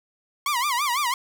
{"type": "tone with vibrato", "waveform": "sawtooth", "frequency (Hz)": 1067, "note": "C6", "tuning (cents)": 34, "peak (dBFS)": -18, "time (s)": [0.46, 1.14], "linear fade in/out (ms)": 2, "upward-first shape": "sine", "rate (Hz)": 6, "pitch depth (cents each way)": 210, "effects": []}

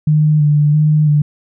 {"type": "tone with vibrato", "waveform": "sine", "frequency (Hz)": 150.3, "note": "D3", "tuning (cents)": 40, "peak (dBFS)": -8, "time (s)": [0.07, 1.22], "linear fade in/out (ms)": 5, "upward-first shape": "square", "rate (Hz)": 1.5, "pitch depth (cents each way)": 25, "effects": []}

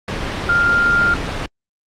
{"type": "tone in noise", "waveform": "sine", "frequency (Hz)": 1400, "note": "F6", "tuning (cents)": 4, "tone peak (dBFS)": -12, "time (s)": [0.49, 1.14], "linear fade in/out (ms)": 2, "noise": "pink", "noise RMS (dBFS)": -22, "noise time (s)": [0.08, 1.46], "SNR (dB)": 7, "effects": ["low-pass 4000 Hz 12 dB/octave", "Opus 32 kbps"]}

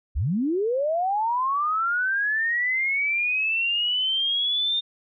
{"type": "linear sweep", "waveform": "sine", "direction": "up", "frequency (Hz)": [49, 3644], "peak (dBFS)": -21, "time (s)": [0.15, 4.81], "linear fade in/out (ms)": 20, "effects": []}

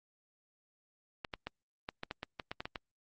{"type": "clicks", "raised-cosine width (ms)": 0.3, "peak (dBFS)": -22, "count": 12, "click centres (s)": [1.248, 1.338, 1.47, 1.889, 2.034, 2.111, 2.231, 2.398, 2.515, 2.605, 2.655, 2.758], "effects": ["Opus 48 kbps"]}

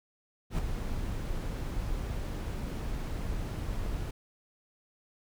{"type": "noise with ADSR envelope", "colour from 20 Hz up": "brown", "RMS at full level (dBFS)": -27, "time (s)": [0.5, 4.11], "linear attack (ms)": 86, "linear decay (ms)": 5, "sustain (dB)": -7, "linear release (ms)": 6, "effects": []}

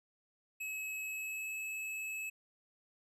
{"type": "tone with pitch glide", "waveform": "square", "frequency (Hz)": [2573, 2592], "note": ["E7", "E7"], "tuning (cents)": [-43, -30], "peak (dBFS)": -39, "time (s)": [0.6, 2.3], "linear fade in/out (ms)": 10, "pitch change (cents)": 13, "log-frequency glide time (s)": [1.03, 1.56], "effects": []}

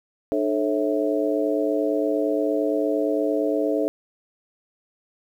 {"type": "harmonic tone with a mistuned harmonic", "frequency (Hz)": 108.7, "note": "A2", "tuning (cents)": -21, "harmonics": [3, 4, 5, 6], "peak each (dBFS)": [-24, -25, -26, -27], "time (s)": [0.32, 3.88], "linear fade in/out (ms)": 0, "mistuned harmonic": 3, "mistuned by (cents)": -140, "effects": ["9-bit"]}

